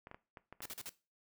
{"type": "clicks", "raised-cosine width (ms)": 0.5, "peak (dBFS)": -34, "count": 8, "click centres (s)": [0.071, 0.114, 0.145, 0.372, 0.526, 0.605, 0.653, 0.71]}
{"type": "noise bursts", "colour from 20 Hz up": "white", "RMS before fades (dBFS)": -45, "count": 4, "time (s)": [0.62, 0.893], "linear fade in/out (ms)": 0, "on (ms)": 36, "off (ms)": 43}
{"effects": ["noise-tail reverb RT60 0.3 s tail -18 dB re dry"]}